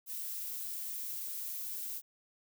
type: noise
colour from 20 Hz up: violet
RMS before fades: -40 dBFS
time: 0.06-2.02 s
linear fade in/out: 50 ms
effects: none